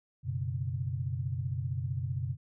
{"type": "chord", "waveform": "sine", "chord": "F# suspended fourth", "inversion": "none", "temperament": "just", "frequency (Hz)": [92.5, 123.33, 138.75], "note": ["F#2", "B2", "C#3"], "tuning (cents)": [0, -2, 2], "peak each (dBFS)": [-36, -34, -36], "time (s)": [0.23, 2.37], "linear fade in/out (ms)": 50, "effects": []}